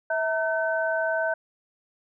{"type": "tone cluster", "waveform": "sine", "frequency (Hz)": [649, 918, 1527], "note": ["E5", "A#5", "G6"], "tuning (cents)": [-27, -27, -46], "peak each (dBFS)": [-25, -33, -27], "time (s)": [0.1, 1.34], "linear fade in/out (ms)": 5, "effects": []}